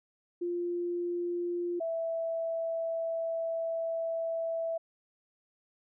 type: tone pair in turn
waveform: sine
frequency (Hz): 349.2 / 659.2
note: F4 / E5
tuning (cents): 0 / 0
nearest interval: major seventh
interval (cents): 1100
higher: second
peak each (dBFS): -30 / -30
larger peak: neither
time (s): 0.41-1.8 / 1.8-4.78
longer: second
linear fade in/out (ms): 10
effects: none